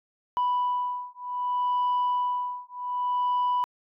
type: beating tone pair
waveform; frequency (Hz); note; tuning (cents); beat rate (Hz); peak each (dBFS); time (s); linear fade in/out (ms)
sine; 987.8 / 988.45; B5 / B5; 0 / +1; 0.65; -26; 0.37-3.64; 0
effects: tanh soft clip ceiling -20 dBFS